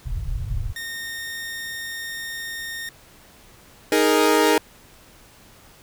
pink low-pass noise, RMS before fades -26 dBFS, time 0.05-0.73 s, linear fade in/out 20 ms, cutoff 140 Hz, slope 96 dB/octave
sawtooth tone, 1839 Hz, A#6, 24 cents flat, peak -26 dBFS, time 0.76-2.89 s, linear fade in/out 2 ms
sawtooth chord, D# suspended fourth, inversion none, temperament equal, 311.1 / 415.3 / 466.2 Hz, D#4 / G#4 / A#4, 0 / 0 / 0 cents, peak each -16 dBFS, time 3.92-4.58 s, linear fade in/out 2 ms
effects pink hiss -50 dBFS RMS until 5.82 s

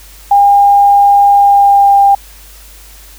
sine tone with pitch glide, 806 to 797.7 Hz, G5 to G5, +48 to +30 cents, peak -3 dBFS, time 0.31-2.15 s, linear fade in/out 5 ms, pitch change -18 cents, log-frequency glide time 1.33-2.02 s, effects added 50 Hz sine -36 dBFS peak until 3.18 s + white hiss -38 dBFS RMS until 3.18 s

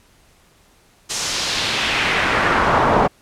brown noise with band-pass filter sweep, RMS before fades -18 dBFS, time 1.09-3.08 s, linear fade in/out 20 ms, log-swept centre 7100 to 760 Hz, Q 1.5, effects pink hiss -54 dBFS RMS until 3.21 s + low-pass 12000 Hz 12 dB/octave

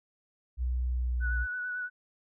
sine tone with pitch glide, 62.1 to 60.51 Hz, B1 to B1, +10 to -35 cents, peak -27 dBFS, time 0.57-1.47 s, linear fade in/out 50 ms, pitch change -45 cents, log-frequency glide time 0.92-1.27 s
sine tone with vibrato, 1480 Hz, F#6, in tune, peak -32 dBFS, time 1.2-1.9 s, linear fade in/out 50 ms, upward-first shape sine, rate 9 Hz, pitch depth 22 cents each way
effects none

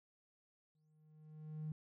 triangle tone with exponential growth, 154.4 Hz, D#3, 13 cents flat, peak -35 dBFS, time 0.75-1.72 s, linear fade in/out 2 ms, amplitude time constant 210 ms, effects tanh soft clip ceiling -37 dBFS

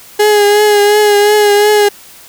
35% pulse tone with vibrato, 415.3 Hz, G#4, in tune, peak -4 dBFS, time 0.19-1.89 s, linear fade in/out 10 ms, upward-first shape triangle, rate 2.8 Hz, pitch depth 37 cents each way, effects white hiss -37 dBFS RMS until 2.28 s

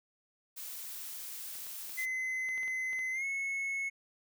blue noise, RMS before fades -43 dBFS, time 0.56-2.06 s, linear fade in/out 20 ms
clicks, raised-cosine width 0.3 ms, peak -36 dBFS, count 9, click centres 1.554 / 1.668 / 1.895 / 2.489 / 2.578 / 2.632 / 2.679 / 2.931 / 2.991 s
triangle tone with pitch glide, 2044 to 2191 Hz, C7 to C#7, -41 to -21 cents, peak -31 dBFS, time 1.97-3.9 s, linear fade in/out 20 ms, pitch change +120 cents, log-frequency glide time 3.12-3.25 s
effects none

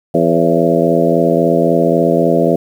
harmonic tone with a mistuned harmonic, 83.7 Hz, E2, 27 cents sharp, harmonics 2 / 3 / 4 / 5 / 6 / 7 / 8, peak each -17 / -17 / -17 / -17 / -17 / -17 / -17 dBFS, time 0.14-2.56 s, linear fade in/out 5 ms, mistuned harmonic 7, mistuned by -44 cents, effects 7-bit

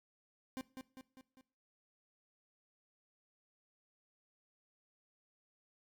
40% pulse tone with echo, 261.1 Hz, C4, 3 cents flat, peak -39 dBFS, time 0.57-0.61 s, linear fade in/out 0 ms, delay 200 ms, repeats 4, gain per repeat -5 dB, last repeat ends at 1.41 s, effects noise-tail reverb RT60 0.4 s tail -19 dB re dry

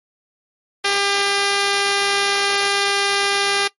5% pulse tone, 399.9 Hz, G4, 35 cents sharp, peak -5 dBFS, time 0.84-3.68 s, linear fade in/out 10 ms, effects noise-tail reverb RT60 0.1 s tail -18 dB re dry + MP3 48 kbps

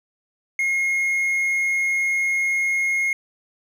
triangle tone, 2151 Hz, C7, 47 cents sharp, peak -17 dBFS, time 0.59-3.13 s, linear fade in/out 2 ms, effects none

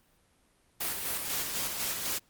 white noise with tremolo, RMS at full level -32 dBFS, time 0.8-2.19 s, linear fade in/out 10 ms, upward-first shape square, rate 4 Hz, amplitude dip 35%, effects pink hiss -67 dBFS RMS until 2.29 s + Opus 32 kbps

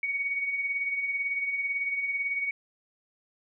sine tone with tremolo, 2239 Hz, C#7, 17 cents sharp, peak -25 dBFS, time 0.03-2.51 s, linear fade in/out 2 ms, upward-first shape sine, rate 18 Hz, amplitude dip 50%, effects none

